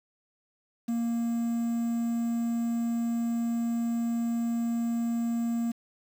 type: tone with quantisation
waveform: triangle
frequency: 233.1 Hz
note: A#3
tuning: in tune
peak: -24 dBFS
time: 0.88-5.72 s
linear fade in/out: 10 ms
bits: 8
effects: none